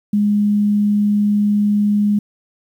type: tone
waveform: sine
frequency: 206.7 Hz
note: G#3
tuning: 8 cents flat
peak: -12 dBFS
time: 0.13-2.19 s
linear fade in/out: 5 ms
effects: 8-bit